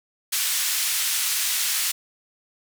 white band-pass noise, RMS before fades -24 dBFS, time 0.32-1.92 s, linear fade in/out 10 ms, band 1800 to 13000 Hz, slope 12 dB/octave, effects none

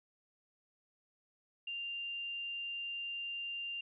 sine tone, 2790 Hz, F7, 2 cents flat, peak -38 dBFS, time 1.67-3.81 s, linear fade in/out 5 ms, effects none

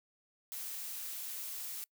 blue noise, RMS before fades -42 dBFS, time 0.52-1.84 s, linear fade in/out 0 ms, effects noise-tail reverb RT60 0.1 s tail -25 dB re dry

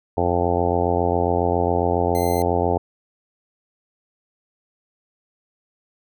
harmonic tone, 87.31 Hz, F2, in tune, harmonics 1 / 2 / 3 / 4 / 5 / 6 / 7 / 8 / 9 / 10, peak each -25 / -30 / -28 / -27 / -24 / -26 / -29 / -26 / -26 / -29 dBFS, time 0.17-2.78 s, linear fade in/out 5 ms
5% pulse tone, 2073 Hz, C7, 17 cents flat, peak -23 dBFS, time 2.15-2.42 s, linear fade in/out 0 ms
effects none

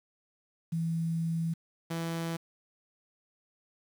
sine / sawtooth tone pair in turn, 164.81 / 165.86 Hz, E3 / E3, 0 / +11 cents, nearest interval unison, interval 11 cents, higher second, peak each -28 dBFS, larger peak neither, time 0.72-1.54 / 1.9-2.37 s, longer first, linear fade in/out 10 ms, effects 9-bit

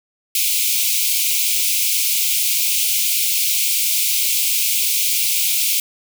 white high-pass noise, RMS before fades -18 dBFS, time 0.35-5.8 s, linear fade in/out 2 ms, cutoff 2200 Hz, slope 96 dB/octave, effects none

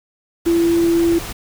sine tone in noise, 337.1 Hz, E4, 39 cents sharp, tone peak -12 dBFS, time 0.46-1.19 s, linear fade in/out 10 ms, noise pink, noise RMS -29 dBFS, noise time 0.45-1.33 s, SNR +14 dB, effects none

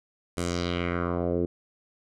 10% pulse tone with low-pass filter sweep, 87.31 Hz, F2, in tune, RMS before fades -28 dBFS, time 0.37-1.46 s, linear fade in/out 5 ms, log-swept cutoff 10000 to 360 Hz, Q 2.4, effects none

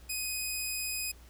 10% pulse tone, 2504 Hz, D#7, 10 cents sharp, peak -24 dBFS, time 0.09-1.12 s, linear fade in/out 10 ms, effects added 60 Hz sine -52 dBFS peak until 1.29 s + pink hiss -59 dBFS RMS until 1.29 s

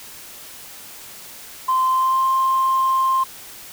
sine tone with pitch glide, 1038 to 1054.3 Hz, C6 to C6, -14 to +13 cents, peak -14 dBFS, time 1.68-3.24 s, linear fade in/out 10 ms, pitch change +27 cents, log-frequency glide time 1.9-2.26 s, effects tanh soft clip ceiling -11 dBFS + white hiss -39 dBFS RMS until 3.72 s

